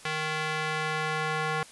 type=tone with band-pass filter sweep; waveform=square; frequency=155.56 Hz; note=D#3; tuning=in tune; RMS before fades=-30 dBFS; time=0.05-1.63 s; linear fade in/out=2 ms; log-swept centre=2200 to 1400 Hz; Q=0.97; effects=white hiss -50 dBFS RMS until 1.71 s + resampled to 24000 Hz